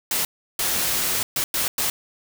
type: noise bursts at uneven times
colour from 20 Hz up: white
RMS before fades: -23 dBFS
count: 5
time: 0.11-0.25 / 0.59-1.23 / 1.36-1.44 / 1.54-1.68 / 1.78-1.9 s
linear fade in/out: 2 ms
effects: none